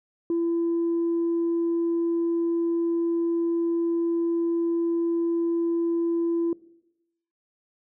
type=tone; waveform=sine; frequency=337 Hz; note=E4; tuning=38 cents sharp; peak=-20 dBFS; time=0.3-6.53 s; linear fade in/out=2 ms; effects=noise-tail reverb RT60 0.9 s tail -21 dB re dry + tanh soft clip ceiling -19 dBFS